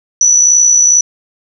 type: tone with amplitude modulation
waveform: sine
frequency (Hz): 5930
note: F#8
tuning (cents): +3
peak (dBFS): -3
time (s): 0.21-1.01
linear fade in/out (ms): 2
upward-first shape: sine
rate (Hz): 62.2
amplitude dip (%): 45
effects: none